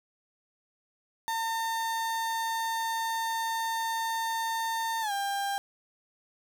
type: tone with pitch glide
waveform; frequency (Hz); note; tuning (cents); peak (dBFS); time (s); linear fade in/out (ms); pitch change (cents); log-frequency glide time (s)
35% pulse; 906 to 797.9; A#5 to G5; -50 to +30; -27; 1.28-5.58; 0; -220; 5.01-5.12
effects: none